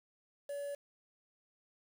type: tone with quantisation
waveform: triangle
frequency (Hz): 570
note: C#5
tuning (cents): +48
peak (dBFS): -36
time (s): 0.49-0.75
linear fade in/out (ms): 5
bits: 9
effects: none